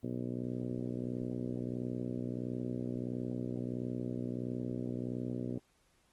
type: harmonic tone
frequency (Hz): 61.5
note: B1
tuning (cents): -7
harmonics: 2 / 3 / 4 / 5 / 6 / 7 / 8 / 9 / 10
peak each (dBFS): -41 / -44 / -39 / -44 / -45 / -49 / -51 / -52 / -56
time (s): 0.03-5.58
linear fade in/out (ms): 5
effects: pink hiss -71 dBFS RMS until 6.12 s + Opus 24 kbps